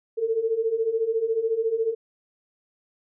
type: beating tone pair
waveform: sine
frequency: 440 / 454 Hz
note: A4 / A#4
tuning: 0 / -46 cents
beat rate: 14 Hz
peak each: -27 / -23 dBFS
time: 0.17-1.95 s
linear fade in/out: 20 ms
effects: none